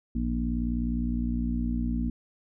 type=harmonic tone with a mistuned harmonic; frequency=59.6 Hz; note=A#1; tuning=39 cents sharp; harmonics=1 / 2 / 3 / 4 / 5; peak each=-29 / -40 / -35 / -29 / -38 dBFS; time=0.15-2.1 s; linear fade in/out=5 ms; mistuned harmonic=1; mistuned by=-56 cents; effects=none